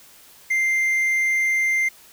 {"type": "tone", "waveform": "triangle", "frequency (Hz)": 2093, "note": "C7", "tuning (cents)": 0, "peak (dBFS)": -16, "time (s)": [0.5, 1.89], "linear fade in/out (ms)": 10, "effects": ["white hiss -49 dBFS RMS until 2.12 s"]}